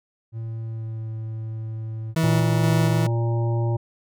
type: tone with pitch glide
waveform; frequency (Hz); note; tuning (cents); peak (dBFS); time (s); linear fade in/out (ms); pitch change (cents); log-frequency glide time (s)
triangle; 113.2 to 111; A2 to A2; +50 to +16; -26; 0.32-2.15; 50; -34; 0.49-1.09
type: tone with tremolo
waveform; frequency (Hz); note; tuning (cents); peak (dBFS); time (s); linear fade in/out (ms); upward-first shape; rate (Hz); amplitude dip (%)
40% pulse; 161.9; E3; -31; -18; 2.16-3.07; 5; square; 2.1; 25
type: harmonic tone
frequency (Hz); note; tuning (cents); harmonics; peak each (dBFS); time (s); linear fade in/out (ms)
116.4; A#2; -2; 1 / 3 / 5 / 7 / 8; -20 / -30 / -34 / -37 / -38; 2.23-3.77; 10
effects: none